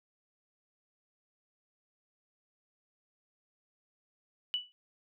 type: tone with exponential decay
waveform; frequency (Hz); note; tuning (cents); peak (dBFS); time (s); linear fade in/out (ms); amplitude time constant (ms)
sine; 2960; F#7; 0; -26; 4.54-4.72; 0; 37
effects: none